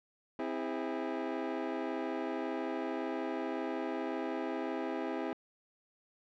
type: chord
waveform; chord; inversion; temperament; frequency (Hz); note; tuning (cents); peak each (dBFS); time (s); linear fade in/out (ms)
25% pulse; C augmented; none; just; 261.6 / 327 / 408.8; C4 / E4 / G#4; 0 / -14 / -27; -35 / -34 / -36; 0.39-5.33; 2
effects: low-pass 2000 Hz 12 dB/octave